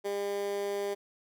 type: tone with high-pass filter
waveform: 15% pulse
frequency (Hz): 201.3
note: G3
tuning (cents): +46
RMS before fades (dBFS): -33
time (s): 0.04-0.95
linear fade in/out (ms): 20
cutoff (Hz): 410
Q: 2.9
effects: none